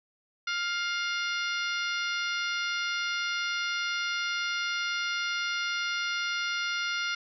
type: harmonic tone with a mistuned harmonic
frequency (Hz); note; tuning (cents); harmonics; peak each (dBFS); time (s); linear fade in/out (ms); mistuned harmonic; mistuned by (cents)
706; F5; +19; 2 / 3 / 4 / 5 / 6 / 7 / 8; -31 / -35 / -37 / -39 / -41 / -42 / -43; 0.47-7.15; 5; 2; -17
effects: none